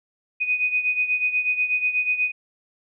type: beating tone pair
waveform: sine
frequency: 2489 / 2497.2 Hz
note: D#7 / D#7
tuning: 0 / +6 cents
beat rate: 8.2 Hz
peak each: -21 / -26 dBFS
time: 0.4-2.32 s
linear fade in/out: 20 ms
effects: none